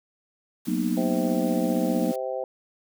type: noise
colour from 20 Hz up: white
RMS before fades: -43 dBFS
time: 0.65-2.16 s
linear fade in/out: 5 ms
type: chord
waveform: sine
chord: B major seventh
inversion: second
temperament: just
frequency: 185.21 / 231.5 / 246.9 / 308.7 Hz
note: F#3 / A#3 / B3 / D#4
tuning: +2 / -12 / 0 / -14 cents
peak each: -28 dBFS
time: 0.67-2.12 s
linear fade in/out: 10 ms
type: harmonic tone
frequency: 130 Hz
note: C3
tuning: 11 cents flat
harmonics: 3 / 4 / 5 / 6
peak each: -36 / -29 / -33 / -36 dBFS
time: 0.97-2.44 s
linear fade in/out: 2 ms
effects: none